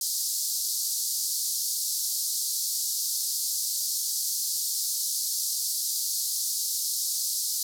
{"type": "band-pass noise", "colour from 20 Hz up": "pink", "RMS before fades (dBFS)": -29, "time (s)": [0.01, 7.63], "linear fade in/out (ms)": 2, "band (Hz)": [4400, 15000], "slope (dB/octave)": 48, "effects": []}